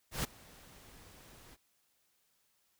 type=noise with ADSR envelope; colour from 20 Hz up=pink; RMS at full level=-33 dBFS; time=0.11-1.57 s; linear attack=130 ms; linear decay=13 ms; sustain=-24 dB; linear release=34 ms; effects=white hiss -75 dBFS RMS until 2.79 s